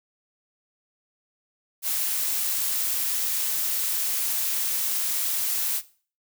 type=noise; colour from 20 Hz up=blue; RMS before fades=-26 dBFS; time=1.82-5.82 s; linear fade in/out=50 ms; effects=noise-tail reverb RT60 0.4 s tail -17 dB re dry